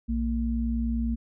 sine tone pair together, 60.1 / 230.1 Hz, B1 / A#3, -46 / -22 cents, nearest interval octave + major seventh, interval 2324 cents, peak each -27 / -27 dBFS, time 0.08-1.16 s, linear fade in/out 20 ms, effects none

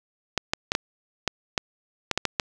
clicks, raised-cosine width 0.2 ms, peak -5 dBFS, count 10, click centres 0.377 / 0.535 / 0.719 / 0.751 / 1.277 / 1.578 / 2.113 / 2.176 / 2.253 / 2.398 s, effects none

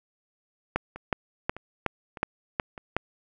two click trains, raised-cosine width 0.5 ms, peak -9 / -24 dBFS, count 7 / 4, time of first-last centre 0.76-2.966 / 0.96-2.778 s, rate 2.72 / 1.65 Hz, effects none

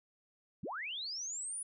sine linear sweep, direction up, 100 to 9956 Hz, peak -38 dBFS, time 0.63-1.63 s, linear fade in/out 5 ms, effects none

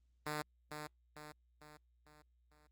5% pulse tone with echo, 150.9 Hz, D3, 47 cents sharp, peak -27 dBFS, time 0.26-0.42 s, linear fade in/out 2 ms, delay 450 ms, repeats 5, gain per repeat -6 dB, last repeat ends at 2.67 s, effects added 60 Hz sine -70 dBFS peak until 2.71 s + Opus 24 kbps

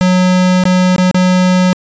square tone with dropouts, 183 Hz, F#3, 19 cents flat, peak -8 dBFS, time 0.01-1.73 s, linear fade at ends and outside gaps 0 ms, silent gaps 0.638-0.654 / 0.962-0.982 / 1.112-1.145 s, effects resampled to 16000 Hz

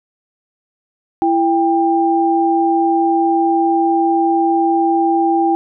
sine tone pair together, 333.8 / 793.9 Hz, E4 / G5, +22 / +22 cents, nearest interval octave + minor third, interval 1500 cents, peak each -14 dBFS, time 1.22-5.55 s, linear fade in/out 0 ms, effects none

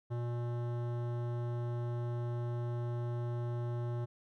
sine tone with hard clipping, 119.8 Hz, A#2, 48 cents sharp, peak -36 dBFS, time 0.1-4.06 s, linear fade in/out 20 ms, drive 16 dB, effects none

